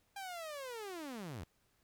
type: linear sweep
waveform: sawtooth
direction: down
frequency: 805 to 70 Hz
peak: -39 dBFS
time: 0.16-1.44 s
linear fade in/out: 5 ms
effects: pink hiss -75 dBFS RMS until 1.83 s